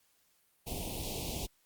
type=band-stop noise; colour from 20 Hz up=pink; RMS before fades=-38 dBFS; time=0.66-1.47 s; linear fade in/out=20 ms; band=880 to 2500 Hz; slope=48 dB/octave; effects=white hiss -71 dBFS RMS until 1.65 s + Opus 48 kbps